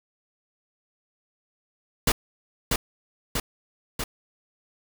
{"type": "noise with echo", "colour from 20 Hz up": "pink", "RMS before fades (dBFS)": -20, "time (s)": [2.07, 2.12], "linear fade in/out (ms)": 5, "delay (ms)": 640, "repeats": 3, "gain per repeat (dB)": -3, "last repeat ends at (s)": 4.04, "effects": []}